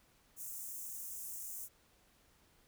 white high-pass noise, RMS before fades -45 dBFS, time 0.36-1.69 s, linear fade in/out 50 ms, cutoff 6300 Hz, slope 48 dB/octave, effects pink hiss -69 dBFS RMS until 2.67 s

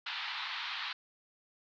white band-pass noise, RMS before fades -39 dBFS, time 0.06-0.93 s, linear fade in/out 5 ms, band 850 to 4200 Hz, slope 48 dB/octave, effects none

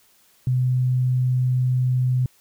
sine tone, 126.9 Hz, B2, 47 cents sharp, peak -17 dBFS, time 0.47-2.26 s, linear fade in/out 2 ms, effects white hiss -58 dBFS RMS until 2.4 s

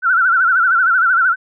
sine tone with vibrato, 1434 Hz, F6, 45 cents sharp, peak -10 dBFS, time 0.02-1.36 s, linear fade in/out 50 ms, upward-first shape sine, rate 13 Hz, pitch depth 120 cents each way, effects none

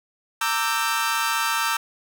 sawtooth chord, E half-diminished seventh, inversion second, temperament equal with one note detuned, 917.4 / 1174.7 / 1318.5 / 1568 Hz, Bb5 / D6 / E6 / G6, -28 / 0 / 0 / 0 cents, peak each -23 / -25 / -22 / -24 dBFS, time 0.41-1.77 s, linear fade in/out 5 ms, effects none

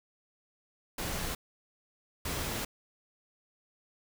pink noise bursts at uneven times, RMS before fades -35 dBFS, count 2, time 0.98-1.35 / 2.25-2.65 s, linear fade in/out 5 ms, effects none

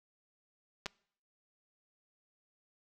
clicks, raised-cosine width 0.2 ms, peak -20 dBFS, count 2, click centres 0.859 / 0.864 s, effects noise-tail reverb RT60 0.6 s tail -24 dB re dry

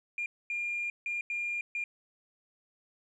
sine tone bursts at uneven times, 2407 Hz, D7, 42 cents sharp, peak -30 dBFS, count 5, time 0.18-0.26 / 0.5-0.9 / 1.06-1.21 / 1.3-1.61 / 1.75-1.84 s, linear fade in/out 2 ms, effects tanh soft clip ceiling -27 dBFS

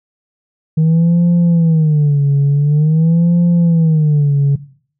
sine tone with vibrato, 156.1 Hz, D#3, 6 cents sharp, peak -6 dBFS, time 0.77-4.56 s, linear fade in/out 10 ms, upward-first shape sine, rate 0.47 Hz, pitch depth 180 cents each way, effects noise-tail reverb RT60 0.5 s tail -17 dB re dry + tanh soft clip ceiling -7 dBFS

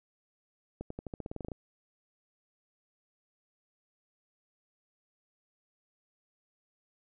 accelerating click train, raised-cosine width 2 ms, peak -25 dBFS, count 13, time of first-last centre 0.81-1.518 s, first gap 94 ms, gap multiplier 0.91, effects none

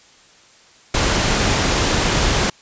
pink noise, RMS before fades -17 dBFS, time 0.94-2.5 s, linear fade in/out 5 ms, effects white hiss -49 dBFS RMS until 2.61 s + resampled to 16000 Hz

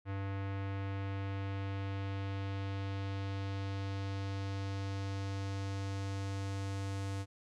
square tone with low-pass filter sweep, 98 Hz, G2, in tune, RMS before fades -38 dBFS, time 0.05-7.26 s, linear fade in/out 50 ms, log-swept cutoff 2100 to 8300 Hz, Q 1.2, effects none

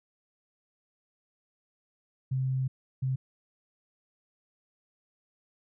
sine tone bursts at uneven times, 131.1 Hz, C3, 4 cents sharp, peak -26 dBFS, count 2, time 2.31-2.68 / 3.02-3.16 s, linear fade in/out 10 ms, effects none

